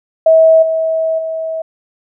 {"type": "tone with level steps", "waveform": "sine", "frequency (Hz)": 645, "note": "E5", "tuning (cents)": -38, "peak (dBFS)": [-4, -12, -17], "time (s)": [0.26, 1.62], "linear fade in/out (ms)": 5, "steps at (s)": [0.62, 1.18], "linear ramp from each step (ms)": 10, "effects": []}